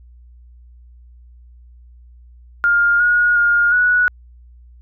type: tone with pitch steps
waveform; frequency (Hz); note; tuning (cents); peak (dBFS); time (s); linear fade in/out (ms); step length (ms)
sine; 1409 / 1443 / 1418 / 1469; F6 / F#6 / F6 / F#6; +15 / -44 / +26 / -13; -11; 2.64-4.08; 0; 360
effects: added 60 Hz sine -41 dBFS peak until 4.81 s